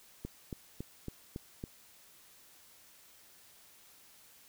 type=click train; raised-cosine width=3 ms; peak=-26 dBFS; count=6; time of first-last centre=0.25-1.639 s; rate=3.6 Hz; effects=white hiss -60 dBFS RMS until 4.48 s